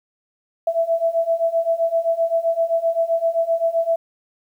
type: beating tone pair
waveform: sine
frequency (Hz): 659.3 / 667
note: E5 / E5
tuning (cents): 0 / +20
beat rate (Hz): 7.7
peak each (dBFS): -21 / -19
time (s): 0.67-3.96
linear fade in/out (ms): 5
effects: 9-bit